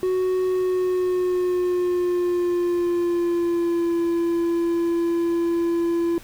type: tone with pitch glide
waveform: triangle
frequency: 370 to 339.3 Hz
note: F#4 to F4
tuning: 0 to -50 cents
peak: -17 dBFS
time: 0.03-6.18 s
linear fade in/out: 0 ms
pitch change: -150 cents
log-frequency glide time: 0.48-3.95 s
effects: pink hiss -46 dBFS RMS until 6.23 s